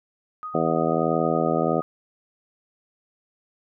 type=tone with tremolo; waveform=sine; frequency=1246 Hz; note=D#6; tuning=2 cents sharp; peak=-29 dBFS; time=0.43-1.82 s; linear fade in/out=0 ms; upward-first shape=triangle; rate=8.8 Hz; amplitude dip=50%
type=harmonic tone; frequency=81.4 Hz; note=E2; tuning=21 cents flat; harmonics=2 / 3 / 4 / 5 / 6 / 7 / 8 / 9; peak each=-28 / -28 / -28 / -28 / -28 / -28 / -28 / -28 dBFS; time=0.54-1.81 s; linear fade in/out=10 ms
effects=none